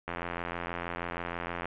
click train, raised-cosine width 0.5 ms, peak -19 dBFS, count 137, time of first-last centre 0.08-1.656 s, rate 86.3 Hz, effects resampled to 8000 Hz + 9-bit

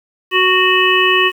harmonic tone, 370 Hz, F#4, in tune, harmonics 1 / 3 / 5 / 7 / 8, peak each -16 / -16 / -16 / -16 / -16 dBFS, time 0.31-1.32 s, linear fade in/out 50 ms, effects 7-bit

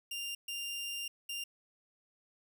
sawtooth tone bursts at uneven times, 2794 Hz, F7, in tune, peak -34 dBFS, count 3, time 0.11-0.35 / 0.48-1.08 / 1.29-1.44 s, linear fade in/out 5 ms, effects none

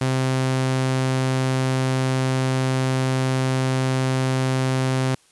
sawtooth tone, 130.81 Hz, C3, in tune, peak -15 dBFS, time 0.01-5.15 s, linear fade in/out 5 ms, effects white hiss -57 dBFS RMS until 5.31 s + resampled to 24000 Hz

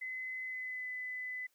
sine tone with pitch glide, 2033 to 2007 Hz, B6 to B6, +50 to +27 cents, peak -38 dBFS, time 0.01-1.47 s, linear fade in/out 10 ms, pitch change -23 cents, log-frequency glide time 0.44-0.88 s, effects white hiss -75 dBFS RMS until 1.54 s + high-pass 300 Hz 12 dB/octave

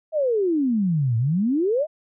sine exponential two-way sweep, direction down then up, 654 to 110 to 654 Hz, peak -18 dBFS, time 0.12-1.87 s, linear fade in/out 50 ms, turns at 1.17 s, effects none

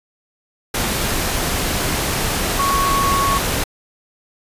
sine tone in noise, 1108.7 Hz, C#6, in tune, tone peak -16 dBFS, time 2.59-3.38 s, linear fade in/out 5 ms, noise pink, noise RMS -20 dBFS, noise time 0.74-3.64 s, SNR +1 dB, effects resampled to 32000 Hz

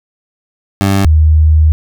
20% pulse / sine tone pair in turn, 98 / 77.78 Hz, G2 / D#2, 0 / 0 cents, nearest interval major third, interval 400 cents, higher first, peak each -4 dBFS, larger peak neither, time 0.81-1.05 / 1.05-1.72 s, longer second, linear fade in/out 0 ms, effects none

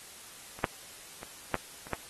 clicks, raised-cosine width 0.5 ms, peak -29 / -11 / -26 / -12 / -29 / -16 dBFS, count 6, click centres 0.59 / 0.642 / 1.231 / 1.543 / 1.869 / 1.933 s, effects white hiss -49 dBFS RMS until 2.09 s + AAC 32 kbps

